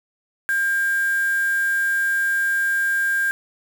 sine tone with quantisation, 1600 Hz, G6, 35 cents sharp, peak -18 dBFS, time 0.49-3.31 s, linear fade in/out 0 ms, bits 5, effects none

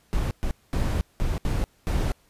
brown noise bursts at uneven times, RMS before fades -24 dBFS, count 6, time 0.13-0.31 / 0.43-0.51 / 0.73-1.01 / 1.2-1.38 / 1.45-1.64 / 1.87-2.12 s, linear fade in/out 0 ms, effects pink hiss -62 dBFS RMS until 2.29 s + resampled to 32000 Hz

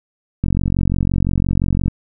click train, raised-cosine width 5 ms, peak -5 dBFS, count 67, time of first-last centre 0.44-1.881 s, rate 45.8 Hz, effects none

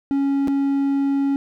triangle tone with dropouts, 277.2 Hz, C#4, in tune, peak -15 dBFS, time 0.11-1.36 s, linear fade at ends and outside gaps 0 ms, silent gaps 0.474-0.481 s, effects none

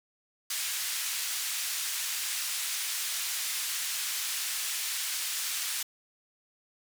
white band-pass noise, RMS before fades -33 dBFS, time 0.5-5.83 s, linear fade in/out 5 ms, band 1700 to 11000 Hz, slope 12 dB/octave, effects none

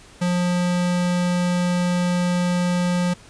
square tone, 177.6 Hz, F3, 29 cents sharp, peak -19 dBFS, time 0.21-3.14 s, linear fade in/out 10 ms, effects pink hiss -47 dBFS RMS until 3.29 s + resampled to 22050 Hz

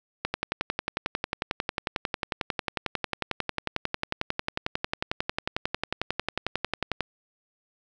click train, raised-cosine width 0.3 ms, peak -10 dBFS, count 76, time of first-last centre 0.25-7.007 s, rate 11.1 Hz, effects none

